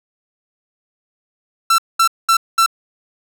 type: tone bursts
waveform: 45% pulse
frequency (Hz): 1342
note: E6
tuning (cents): +31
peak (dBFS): -10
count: 4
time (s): 1.7-2.662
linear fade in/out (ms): 5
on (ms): 83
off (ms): 210
effects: none